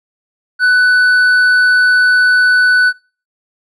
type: tone with hard clipping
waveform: sine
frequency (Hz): 1492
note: F#6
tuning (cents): +14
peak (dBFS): -8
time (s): 0.59-2.93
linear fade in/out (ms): 50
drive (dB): 4
effects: noise-tail reverb RT60 0.4 s tail -25 dB re dry + resampled to 24000 Hz